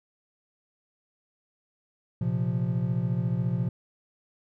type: chord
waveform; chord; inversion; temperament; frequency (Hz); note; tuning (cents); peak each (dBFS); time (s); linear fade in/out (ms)
triangle; Bb suspended second; none; equal; 116.54 / 130.81 / 174.61; Bb2 / C3 / F3; 0 / 0 / 0; -27; 2.21-3.69; 5
effects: none